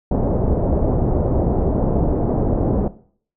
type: low-pass noise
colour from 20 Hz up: pink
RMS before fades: -18 dBFS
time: 0.11-2.88 s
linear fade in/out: 5 ms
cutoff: 680 Hz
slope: 24 dB/octave
effects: noise-tail reverb RT60 0.5 s tail -17 dB re dry